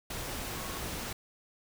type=tone in noise; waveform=sine; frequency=1100 Hz; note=C#6; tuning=14 cents flat; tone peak=-46 dBFS; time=0.55-0.79 s; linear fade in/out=5 ms; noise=pink; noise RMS=-38 dBFS; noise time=0.1-1.13 s; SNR=-11 dB; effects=none